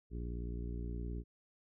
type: harmonic tone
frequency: 59.1 Hz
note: A#1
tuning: 24 cents sharp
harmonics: 1 / 2 / 3 / 4 / 5 / 6 / 7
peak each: -39 / -47 / -48 / -52 / -51 / -54 / -53 dBFS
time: 0.1-1.24 s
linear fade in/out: 50 ms
effects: none